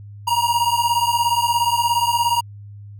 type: beating tone pair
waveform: square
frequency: 938 / 955 Hz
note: A#5 / A#5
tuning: +11 / +42 cents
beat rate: 17 Hz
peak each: -20 dBFS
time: 0.27-2.41 s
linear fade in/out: 10 ms
effects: added 102 Hz sine -35 dBFS peak until 2.99 s